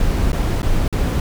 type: noise with dropouts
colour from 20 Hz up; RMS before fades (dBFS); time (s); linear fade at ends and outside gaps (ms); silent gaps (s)
brown; -17; 0-1.2; 2; 0.319-0.329 / 0.62-0.629 / 0.88-0.926
effects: none